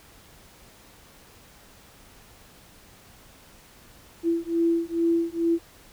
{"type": "beating tone pair", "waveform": "sine", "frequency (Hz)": [334, 336.3], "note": ["E4", "E4"], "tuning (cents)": [23, 35], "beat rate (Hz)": 2.3, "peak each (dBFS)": -24, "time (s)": [4.23, 5.59], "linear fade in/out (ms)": 50, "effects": ["pink hiss -52 dBFS RMS until 5.92 s"]}